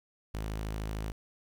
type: tone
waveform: sawtooth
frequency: 53.3 Hz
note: G#1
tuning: 46 cents sharp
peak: -30 dBFS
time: 0.34-1.12 s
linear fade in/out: 5 ms
effects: 11-bit